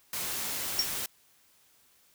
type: noise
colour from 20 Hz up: white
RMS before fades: -34 dBFS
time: 0.13-1.06 s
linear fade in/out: 2 ms
type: tone with exponential decay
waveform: triangle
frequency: 5540 Hz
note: F8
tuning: 15 cents flat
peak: -19 dBFS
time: 0.79-0.89 s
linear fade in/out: 2 ms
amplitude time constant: 21 ms
effects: white hiss -64 dBFS RMS until 2.14 s